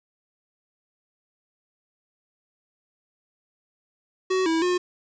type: tone with pitch steps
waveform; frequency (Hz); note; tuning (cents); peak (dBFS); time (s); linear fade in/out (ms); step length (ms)
square; 374.6 / 325.7 / 359.3; F#4 / E4 / F4; +21 / -21 / +49; -21; 4.3-4.78; 10; 160
effects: resampled to 16000 Hz + 8-bit